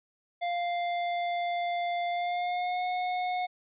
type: tone with pitch glide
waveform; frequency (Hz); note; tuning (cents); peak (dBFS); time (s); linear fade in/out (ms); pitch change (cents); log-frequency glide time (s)
square; 698 to 726.8; F5 to F#5; -1 to -31; -29; 0.41-3.47; 20; +70; 2.09-2.85
effects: resampled to 8000 Hz